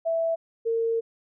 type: tone pair in turn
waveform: sine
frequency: 659.3 / 456.7 Hz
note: E5 / A#4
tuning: 0 / -36 cents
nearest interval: tritone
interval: 636 cents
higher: first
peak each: -22 dBFS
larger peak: neither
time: 0.05-0.36 / 0.65-1.01 s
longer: second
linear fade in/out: 20 ms
effects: none